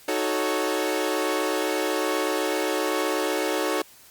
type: chord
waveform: sawtooth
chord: D# half-diminished seventh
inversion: none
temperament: equal with one note detuned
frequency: 311.1 / 370 / 438 / 554.4 Hz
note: D#4 / F#4 / A4 / C#5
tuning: 0 / 0 / -8 / 0 cents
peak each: -25 dBFS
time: 0.08-3.82 s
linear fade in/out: 5 ms
effects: white hiss -51 dBFS RMS until 4.1 s + Opus 48 kbps